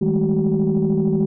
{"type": "tone cluster", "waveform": "sine", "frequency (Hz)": [161.2, 200.5, 213.7, 379.8], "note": ["E3", "G3", "G#3", "F#4"], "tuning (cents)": [-38, 39, 50, 45], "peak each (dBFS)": -20, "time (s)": [0.01, 1.26], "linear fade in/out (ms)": 10, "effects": ["tanh soft clip ceiling -10 dBFS"]}